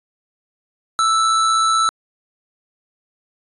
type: tone with amplitude modulation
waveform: square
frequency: 1320 Hz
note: E6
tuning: 2 cents sharp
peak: -13 dBFS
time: 0.99-1.89 s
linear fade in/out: 0 ms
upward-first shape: sine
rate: 116 Hz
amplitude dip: 30%
effects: resampled to 24000 Hz